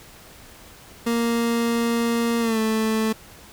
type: tone with pitch glide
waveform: 30% pulse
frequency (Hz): 233.1 to 220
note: A#3 to A3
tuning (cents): 0 to 0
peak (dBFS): -17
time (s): 1.06-3.13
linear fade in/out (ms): 10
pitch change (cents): -100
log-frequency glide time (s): 2.4-2.59
effects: pink hiss -46 dBFS RMS until 3.52 s